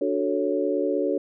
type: chord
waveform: sine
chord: D major seventh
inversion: none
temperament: equal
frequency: 293.7 / 370 / 440 / 554.4 Hz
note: D4 / F#4 / A4 / C#5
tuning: 0 / 0 / 0 / 0 cents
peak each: -27 dBFS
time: 0.01-1.18 s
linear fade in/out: 5 ms
effects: none